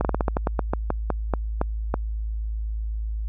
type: slowing click train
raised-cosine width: 1 ms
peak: -8 dBFS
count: 15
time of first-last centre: 0.01-1.941 s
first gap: 38 ms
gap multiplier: 1.18
effects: added 54 Hz sine -25 dBFS peak until 3.28 s